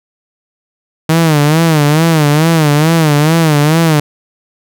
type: tone with vibrato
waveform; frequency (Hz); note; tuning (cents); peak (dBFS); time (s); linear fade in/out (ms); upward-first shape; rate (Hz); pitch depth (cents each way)
sawtooth; 155.56; D#3; 0; -3; 1.09-4; 5; sine; 2.3; 120
effects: none